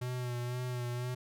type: tone with vibrato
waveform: square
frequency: 123.47 Hz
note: B2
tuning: in tune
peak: -35 dBFS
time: 0.01-1.15 s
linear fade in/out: 10 ms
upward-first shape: sine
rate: 2 Hz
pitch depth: 31 cents each way
effects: none